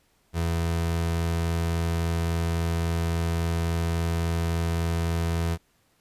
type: tone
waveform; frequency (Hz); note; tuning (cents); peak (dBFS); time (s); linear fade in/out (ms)
30% pulse; 83.6; E2; +25; -21; 0.33-5.58; 50
effects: pink hiss -66 dBFS RMS until 6 s + resampled to 32000 Hz